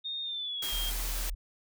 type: tone with pitch glide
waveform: sine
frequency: 3678 to 3220 Hz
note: A#7 to G7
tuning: -24 to +46 cents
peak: -33 dBFS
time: 0.04-0.91 s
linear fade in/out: 20 ms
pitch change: -230 cents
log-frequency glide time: 0.23-0.73 s
type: noise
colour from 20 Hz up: white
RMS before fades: -37 dBFS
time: 0.62-1.3 s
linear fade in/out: 5 ms
type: tone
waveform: sine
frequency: 40 Hz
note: D#1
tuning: 49 cents sharp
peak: -32 dBFS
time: 0.72-1.35 s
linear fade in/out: 10 ms
effects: none